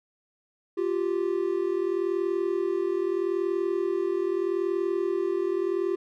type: tone pair together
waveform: triangle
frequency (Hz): 349.2 / 390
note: F4 / G4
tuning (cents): 0 / -9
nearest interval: major second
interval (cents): 191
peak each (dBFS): -25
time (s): 0.77-5.96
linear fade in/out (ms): 10
effects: none